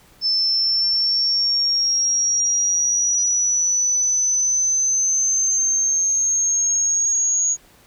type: linear sweep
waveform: sine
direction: up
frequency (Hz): 5274 to 6690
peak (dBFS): -16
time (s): 0.21-7.57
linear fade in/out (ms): 50
effects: pink hiss -52 dBFS RMS until 7.86 s